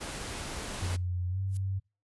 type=noise; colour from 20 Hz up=pink; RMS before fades=-38 dBFS; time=0-0.97 s; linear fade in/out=20 ms
type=tone with pitch glide; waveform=sine; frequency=89.8 to 96.25 Hz; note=F2 to G2; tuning=+49 to -31 cents; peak=-29 dBFS; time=0.81-1.8 s; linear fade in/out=20 ms; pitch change=+120 cents; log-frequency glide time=1.29-1.39 s
type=noise with exponential growth; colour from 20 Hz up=violet; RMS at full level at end=-39 dBFS; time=1.47-1.57 s; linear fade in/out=1 ms; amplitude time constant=20 ms
effects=noise-tail reverb RT60 0.3 s tail -26 dB re dry + resampled to 24000 Hz